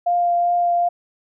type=tone with vibrato; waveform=sine; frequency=698.5 Hz; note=F5; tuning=in tune; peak=-15 dBFS; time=0.06-0.89 s; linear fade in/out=10 ms; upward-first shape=triangle; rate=2.6 Hz; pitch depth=11 cents each way; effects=none